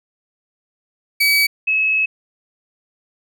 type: tone pair in turn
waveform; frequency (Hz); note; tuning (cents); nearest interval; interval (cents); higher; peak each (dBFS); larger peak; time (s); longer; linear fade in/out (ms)
30% pulse / sine; 2279 / 2579; C#7 / E7; +47 / -39; major second; 214; second; -10 / -14; first; 1.2-1.47 / 1.67-2.06; second; 10
effects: none